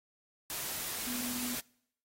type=tone in noise; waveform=sine; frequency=246 Hz; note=B3; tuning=7 cents flat; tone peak=-39 dBFS; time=1.07-1.55 s; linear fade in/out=0 ms; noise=white; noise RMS=-38 dBFS; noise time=0.5-1.6 s; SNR=-4 dB; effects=noise-tail reverb RT60 0.7 s tail -25 dB re dry + AAC 48 kbps